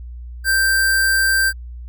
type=tone with sample-and-hold; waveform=sine; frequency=1568 Hz; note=G6; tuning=in tune; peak=-13 dBFS; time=0.44-1.53 s; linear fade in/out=50 ms; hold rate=6300 Hz; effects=added 60 Hz sine -30 dBFS peak until 1.88 s